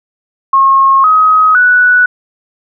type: tone with pitch steps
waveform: sine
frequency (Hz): 1082 / 1264.6 / 1478.1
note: C#6 / D#6 / F#6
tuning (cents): -42 / +28 / -2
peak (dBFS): -4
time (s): 0.53-2.06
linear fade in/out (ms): 5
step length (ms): 510
effects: none